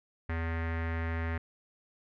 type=tone with low-pass filter; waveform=square; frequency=82.41 Hz; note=E2; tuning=in tune; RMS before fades=-33 dBFS; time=0.29-1.38 s; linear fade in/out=5 ms; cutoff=1900 Hz; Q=4; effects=none